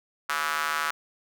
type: tone with high-pass filter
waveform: square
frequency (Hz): 76.6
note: D#2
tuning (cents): -27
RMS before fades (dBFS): -28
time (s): 0.29-0.91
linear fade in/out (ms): 5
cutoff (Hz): 1300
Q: 3.2
effects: none